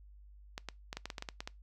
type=clicks; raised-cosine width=0.2 ms; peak=-22 dBFS; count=11; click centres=0.579 / 0.687 / 0.929 / 0.97 / 1.056 / 1.102 / 1.182 / 1.224 / 1.288 / 1.405 / 1.475 s; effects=noise-tail reverb RT60 0.2 s tail -23 dB re dry + added 50 Hz sine -53 dBFS peak until 1.62 s